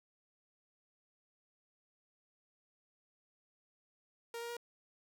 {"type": "tone with pitch steps", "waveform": "sawtooth", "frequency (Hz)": [466.2, 470.5, 474.9], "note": ["A#4", "A#4", "A#4"], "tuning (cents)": [0, 16, 32], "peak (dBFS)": -37, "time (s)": [4.34, 4.568], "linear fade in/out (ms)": 2, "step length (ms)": 76, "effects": []}